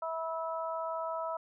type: harmonic tone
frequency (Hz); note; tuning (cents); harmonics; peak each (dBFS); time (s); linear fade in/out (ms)
325.6; E4; -21; 2 / 3 / 4; -36 / -38 / -39; 0.02-1.37; 5
effects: none